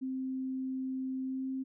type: tone with pitch glide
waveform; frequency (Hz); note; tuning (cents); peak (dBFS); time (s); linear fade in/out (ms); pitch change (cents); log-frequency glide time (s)
sine; 261.6 to 263.9; C4 to C4; 0 to +15; -33; 0.01-1.64; 20; +15; 1.24-1.48
effects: none